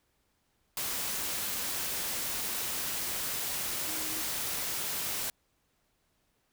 sine tone in noise, 315 Hz, D#4, 21 cents sharp, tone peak -45 dBFS, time 3.87-4.22 s, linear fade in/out 2 ms, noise white, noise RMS -34 dBFS, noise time 0.77-5.3 s, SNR -14 dB, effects pink hiss -74 dBFS RMS until 6.52 s

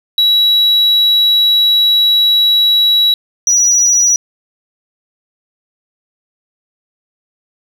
sine tone pair in turn, 3900 / 5843 Hz, B7 / F#8, -23 / -23 cents, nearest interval perfect fifth, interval 700 cents, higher second, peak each -5 dBFS, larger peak neither, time 0.18-3.14 / 3.47-4.16 s, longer first, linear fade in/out 2 ms, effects tanh soft clip ceiling -6 dBFS + 7-bit

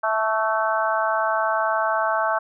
harmonic tone with a mistuned harmonic, 219 Hz, A3, 8 cents flat, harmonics 3 / 4 / 5 / 6 / 7, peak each -24 / -25 / -26 / -27 / -27 dBFS, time 0.03-2.39 s, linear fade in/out 10 ms, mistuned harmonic 5, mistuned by +27 cents, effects none

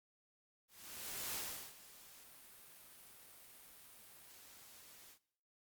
white noise with ADSR envelope, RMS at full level -42 dBFS, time 0.68-5.19 s, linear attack 660 ms, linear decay 390 ms, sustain -17 dB, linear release 87 ms, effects noise-tail reverb RT60 0.7 s tail -20 dB re dry + Opus 48 kbps

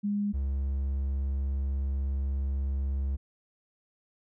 sine / triangle tone pair in turn, 204.5 / 68.24 Hz, G#3 / C#2, -26 / -27 cents, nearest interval octave + perfect fifth, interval 1901 cents, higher first, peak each -26 / -25 dBFS, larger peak second, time 0.03-0.33 / 0.33-3.17 s, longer second, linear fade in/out 20 ms, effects none

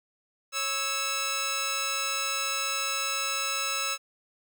10% pulse tone pair together, 550.8 / 1310 Hz, C#5 / E6, -11 / -11 cents, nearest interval octave + minor third, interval 1500 cents, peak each -28 / -20 dBFS, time 0.52-3.98 s, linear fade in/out 50 ms, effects none

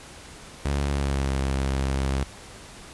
sawtooth tone with pitch glide, 70.5 to 67.24 Hz, C#2 to C2, +30 to +48 cents, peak -19 dBFS, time 0.65-2.24 s, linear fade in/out 5 ms, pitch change -82 cents, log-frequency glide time 0.9-1.32 s, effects pink hiss -44 dBFS RMS until 2.93 s + resampled to 24000 Hz

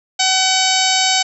harmonic tone, 756 Hz, F#5, 37 cents sharp, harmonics 1 / 2 / 3 / 4 / 5 / 6 / 7 / 8 / 9 / 10, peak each -19 / -25 / -22 / -21 / -21 / -21 / -23 / -23 / -28 / -23 dBFS, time 0.19-1.23 s, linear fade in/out 10 ms, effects none

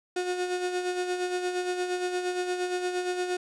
35% pulse tone with tremolo, 361.2 Hz, F#4, 42 cents flat, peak -24 dBFS, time 0.16-3.37 s, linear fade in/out 5 ms, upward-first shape sine, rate 8.6 Hz, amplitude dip 50%, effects resampled to 22050 Hz + 11-bit

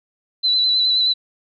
sine tone with vibrato, 4000 Hz, B7, 21 cents sharp, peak -14 dBFS, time 0.43-1.14 s, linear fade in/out 20 ms, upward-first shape square, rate 9.5 Hz, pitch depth 25 cents each way, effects none

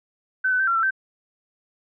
sine tone with pitch steps, 1524 / 1504 / 1555 / 1369 / 1337 / 1552 Hz, G6 / F#6 / G6 / F6 / E6 / G6, -49 / +28 / -14 / -35 / +24 / -18 cents, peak -18 dBFS, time 0.44-0.908 s, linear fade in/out 10 ms, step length 78 ms, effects none

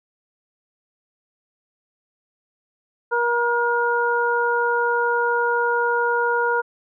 harmonic tone, 475.8 Hz, A#4, 35 cents sharp, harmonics 1 / 2 / 3, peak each -22 / -22 / -22 dBFS, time 3.11-6.62 s, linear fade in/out 20 ms, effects none

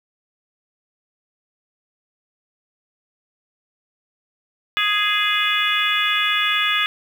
harmonic tone with a mistuned harmonic, 415.6 Hz, G#4, 1 cent sharp, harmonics 3 / 4 / 5 / 6 / 7 / 8, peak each -24 / -24 / -24 / -24 / -24 / -24 dBFS, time 4.77-6.86 s, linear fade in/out 0 ms, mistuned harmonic 8, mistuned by +55 cents, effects 7-bit

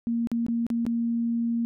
sine tone with dropouts, 233.1 Hz, A#3, in tune, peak -23 dBFS, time 0.07-1.65 s, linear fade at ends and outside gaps 0 ms, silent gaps 0.272-0.316 / 0.465-0.484 / 0.666-0.702 / 0.853-0.865 s, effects none

